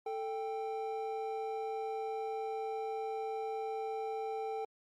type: tone pair together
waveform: triangle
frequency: 442.2 / 787.3 Hz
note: A4 / G5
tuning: +9 / +7 cents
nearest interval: minor seventh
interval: 998 cents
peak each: -36 / -37 dBFS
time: 0.06-4.65 s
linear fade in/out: 5 ms
effects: Opus 48 kbps